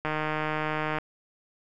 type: click train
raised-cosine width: 0.5 ms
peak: -14 dBFS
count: 145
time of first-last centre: 0.05-0.985 s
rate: 154 Hz
effects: none